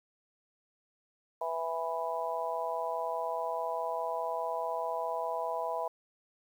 harmonic tone, 164.81 Hz, E3, in tune, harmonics 3 / 4 / 5 / 6, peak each -39 / -35 / -39 / -36 dBFS, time 1.41-5.88 s, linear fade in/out 5 ms, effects 10-bit

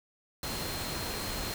sine tone in noise, 4186 Hz, C8, in tune, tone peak -42 dBFS, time 0.43-1.54 s, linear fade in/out 2 ms, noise pink, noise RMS -36 dBFS, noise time 0.43-1.54 s, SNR -9 dB, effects none

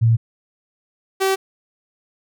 sine / sawtooth tone pair in turn, 114.4 / 384.8 Hz, A#2 / G4, -32 / -32 cents, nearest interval octave + major sixth, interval 2100 cents, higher second, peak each -11 / -12 dBFS, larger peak first, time 0.01-0.17 / 1.2-1.36 s, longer neither, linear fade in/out 20 ms, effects none

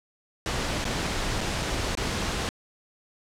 pink noise with dropouts, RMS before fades -28 dBFS, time 0.46-2.49 s, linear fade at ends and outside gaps 0 ms, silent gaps 0.843-0.852 / 1.407-1.412 / 1.624-1.627 / 1.951-1.973 s, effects low-pass 7000 Hz 12 dB/octave

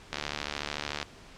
click train, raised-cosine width 0.2 ms, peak -14 dBFS, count 67, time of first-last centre 0.13-1.028 s, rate 73.5 Hz, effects pink hiss -51 dBFS RMS until 1.37 s + low-pass 6000 Hz 12 dB/octave

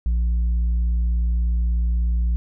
sine tone with tanh clipping, 58.27 Hz, A#1, in tune, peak -18 dBFS, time 0.06-2.36 s, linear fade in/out 0 ms, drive 3 dB, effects none

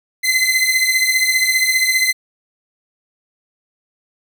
sawtooth beating tone pair, 2042 / 2057 Hz, C7 / C7, -43 / -30 cents, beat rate 15 Hz, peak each -13 dBFS, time 0.23-2.13 s, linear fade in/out 20 ms, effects none

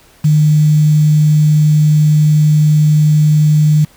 sine tone with quantisation, 151.9 Hz, D#3, 41 cents flat, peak -6 dBFS, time 0.24-3.85 s, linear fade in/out 10 ms, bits 5, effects pink hiss -46 dBFS RMS until 3.96 s

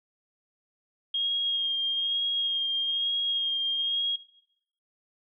sine tone with vibrato, 3245 Hz, G#7, 41 cents flat, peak -25 dBFS, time 1.14-4.16 s, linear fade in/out 5 ms, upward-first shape sine, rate 1.1 Hz, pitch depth 20 cents each way, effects noise-tail reverb RT60 0.8 s tail -20 dB re dry

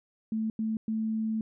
sine tone bursts at uneven times, 220.2 Hz, A3, 2 cents sharp, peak -27 dBFS, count 3, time 0.32-0.5 / 0.59-0.77 / 0.88-1.41 s, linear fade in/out 2 ms, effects none

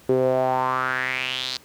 sawtooth tone with band-pass filter sweep, 129 Hz, C3, 24 cents flat, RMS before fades -23 dBFS, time 0.09-1.57 s, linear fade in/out 2 ms, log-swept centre 390 to 4500 Hz, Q 4.7, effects pink hiss -51 dBFS RMS until 1.64 s + high-pass 60 Hz 12 dB/octave

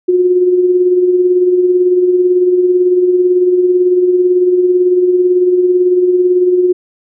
sine tone with tremolo, 361.3 Hz, F#4, 41 cents flat, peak -5 dBFS, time 0.08-6.73 s, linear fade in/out 10 ms, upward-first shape sine, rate 18 Hz, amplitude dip 45%, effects none

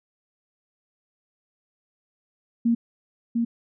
sine tone with echo, 233.1 Hz, A#3, in tune, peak -17 dBFS, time 2.65-2.75 s, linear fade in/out 10 ms, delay 700 ms, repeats 1, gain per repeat -3 dB, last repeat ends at 3.45 s, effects none

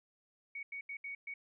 sine tone bursts at uneven times, 2236 Hz, C#7, 14 cents sharp, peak -40 dBFS, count 5, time 0.55-0.63 / 0.72-0.81 / 0.89-0.97 / 1.04-1.15 / 1.27-1.34 s, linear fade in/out 5 ms, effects none

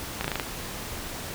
slowing click train, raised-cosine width 0.3 ms, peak -11 dBFS, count 6, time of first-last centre 0.21-0.398 s, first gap 34 ms, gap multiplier 1.05, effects pink hiss -36 dBFS RMS until 1.34 s

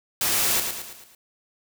white noise with echo, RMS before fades -23 dBFS, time 0.21-0.6 s, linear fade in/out 2 ms, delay 110 ms, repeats 5, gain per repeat -6 dB, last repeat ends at 1.15 s, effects none

